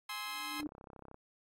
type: chord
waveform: 15% pulse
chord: Ab augmented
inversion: none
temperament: equal with one note detuned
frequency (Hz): 830.6 / 1046.5 / 1287.7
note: Ab5 / C6 / E6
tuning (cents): 0 / 0 / -41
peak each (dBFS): -40 / -35 / -38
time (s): 0.09-0.61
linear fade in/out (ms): 5
type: tone with exponential growth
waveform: sine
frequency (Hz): 298.2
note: D4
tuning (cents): +27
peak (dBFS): -34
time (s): 0.25-0.67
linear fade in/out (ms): 2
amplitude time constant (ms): 91
type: click train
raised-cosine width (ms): 1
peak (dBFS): -37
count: 19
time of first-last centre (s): 0.6-1.144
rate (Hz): 33.1
effects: AAC 48 kbps